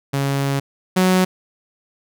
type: tone pair in turn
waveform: sawtooth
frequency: 138.59 / 185 Hz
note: C#3 / F#3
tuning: 0 / 0 cents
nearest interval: perfect fourth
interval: 500 cents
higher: second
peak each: -14 / -9 dBFS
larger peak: second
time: 0.13-0.6 / 0.96-1.25 s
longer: first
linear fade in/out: 10 ms
effects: none